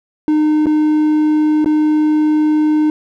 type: tone with dropouts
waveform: triangle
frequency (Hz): 305.5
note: D#4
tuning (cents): -32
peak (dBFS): -8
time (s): 0.28-2.9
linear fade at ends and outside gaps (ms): 1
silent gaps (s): 0.659-0.667 / 1.645-1.659
effects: none